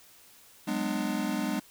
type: chord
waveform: square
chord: G# half-diminished seventh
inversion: third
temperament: just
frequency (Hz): 186.89 / 207.7 / 249.2 / 299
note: F#3 / G#3 / B3 / D4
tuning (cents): +18 / 0 / +16 / +31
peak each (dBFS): -39 / -33 / -35 / -34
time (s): 0.67-1.6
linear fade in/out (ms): 10
effects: white hiss -56 dBFS RMS until 1.7 s